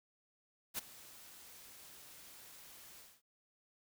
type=noise with ADSR envelope; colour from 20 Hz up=white; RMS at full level=-37 dBFS; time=0.74-3.22 s; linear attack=43 ms; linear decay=13 ms; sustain=-19 dB; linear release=230 ms; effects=none